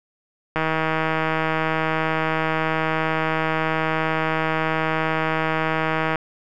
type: click train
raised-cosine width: 0.5 ms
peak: -7 dBFS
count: 891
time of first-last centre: 0.56-6.157 s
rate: 159 Hz
effects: none